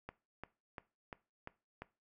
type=click train; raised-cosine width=0.5 ms; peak=-29 dBFS; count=6; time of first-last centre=0.09-1.82 s; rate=2.89 Hz; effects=noise-tail reverb RT60 0.3 s tail -19 dB re dry